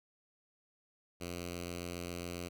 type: tone with notch filter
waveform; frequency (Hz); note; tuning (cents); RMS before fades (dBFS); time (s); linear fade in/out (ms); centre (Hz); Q
5% pulse; 87.31; F2; 0; -42; 1.2-2.49; 20; 890; 0.9
effects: none